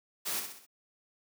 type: noise with echo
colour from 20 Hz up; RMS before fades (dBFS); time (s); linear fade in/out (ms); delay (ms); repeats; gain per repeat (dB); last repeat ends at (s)
white; -34; 0.25-0.41; 20; 64; 4; -6; 0.666
effects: high-pass 200 Hz 12 dB/octave